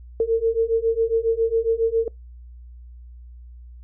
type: beating tone pair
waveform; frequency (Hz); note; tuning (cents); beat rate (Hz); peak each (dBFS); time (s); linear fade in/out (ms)
sine; 450.4 / 457.7; A4 / A#4; +40 / -32; 7.3; -21 / -20; 0.2-2.08; 2
effects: noise-tail reverb RT60 0.2 s tail -26 dB re dry + added 60 Hz sine -39 dBFS peak until 3.83 s